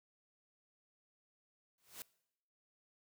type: noise with exponential growth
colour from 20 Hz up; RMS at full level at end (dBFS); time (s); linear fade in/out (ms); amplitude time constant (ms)
white; -44; 1.78-2.02; 1; 52
effects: noise-tail reverb RT60 0.8 s tail -22 dB re dry